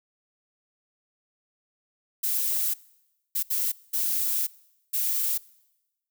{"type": "noise bursts at uneven times", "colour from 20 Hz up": "violet", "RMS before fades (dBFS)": -26, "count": 5, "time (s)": [[2.23, 2.74], [3.35, 3.43], [3.5, 3.72], [3.93, 4.47], [4.93, 5.38]], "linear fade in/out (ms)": 10, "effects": ["noise-tail reverb RT60 1.0 s tail -23 dB re dry"]}